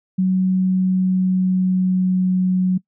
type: tone with pitch glide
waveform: sine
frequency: 186.5 to 184.46 Hz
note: F#3 to F#3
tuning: +14 to -5 cents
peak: -14 dBFS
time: 0.18-2.78 s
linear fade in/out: 10 ms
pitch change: -19 cents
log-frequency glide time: 0.47-2.35 s
effects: noise-tail reverb RT60 0.1 s tail -22 dB re dry